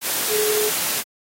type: tone in noise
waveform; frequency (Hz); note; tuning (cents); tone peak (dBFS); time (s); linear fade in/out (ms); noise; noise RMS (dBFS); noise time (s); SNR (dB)
sine; 424.7; G#4; +39; -20; 0.28-0.71; 50; white; -23; 0.01-1.04; 0
effects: high-pass 150 Hz 12 dB/octave + AAC 48 kbps